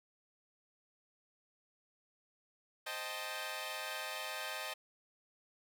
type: chord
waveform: 10% pulse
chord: A half-diminished seventh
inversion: first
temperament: equal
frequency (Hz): 523.3 / 622.3 / 784 / 880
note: C5 / Eb5 / G5 / A5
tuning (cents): 0 / 0 / 0 / 0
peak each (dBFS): -39 / -35 / -39 / -37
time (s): 2.86-4.74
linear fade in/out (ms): 10
effects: none